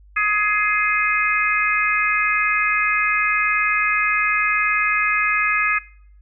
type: harmonic tone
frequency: 419.1 Hz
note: G#4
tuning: 16 cents sharp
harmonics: 3 / 4 / 5 / 6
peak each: -22 / -22 / -22 / -22 dBFS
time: 0.16-5.79 s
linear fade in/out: 10 ms
effects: noise-tail reverb RT60 0.7 s tail -23 dB re dry + added 50 Hz sine -45 dBFS peak until 6.21 s